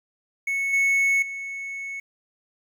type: tone with level steps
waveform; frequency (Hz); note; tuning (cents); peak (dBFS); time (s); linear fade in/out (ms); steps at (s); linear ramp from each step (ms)
triangle; 2205; C#7; -10; -21 / -16 / -29; 0.47-2; 5; 0.73 / 1.22; 5
effects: 9-bit